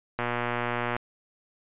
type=click train; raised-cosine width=0.5 ms; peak=-13 dBFS; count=94; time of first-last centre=0.19-0.965 s; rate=120 Hz; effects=resampled to 8000 Hz